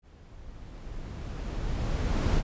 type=noise with level ramp; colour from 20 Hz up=brown; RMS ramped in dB=-51 to -22 dBFS; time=0.02-2.43 s; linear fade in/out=50 ms; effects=resampled to 16000 Hz